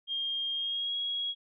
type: tone with pitch glide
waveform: sine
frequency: 3219 to 3311 Hz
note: G7 to G#7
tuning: +45 to -6 cents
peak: -30 dBFS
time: 0.07-1.35 s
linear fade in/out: 50 ms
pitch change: +49 cents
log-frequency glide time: 0.53-0.96 s
effects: none